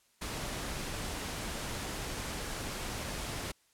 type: noise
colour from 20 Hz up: pink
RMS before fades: -38 dBFS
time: 0.21-3.52 s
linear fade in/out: 10 ms
effects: white hiss -69 dBFS RMS until 3.73 s + low-pass 11000 Hz 12 dB/octave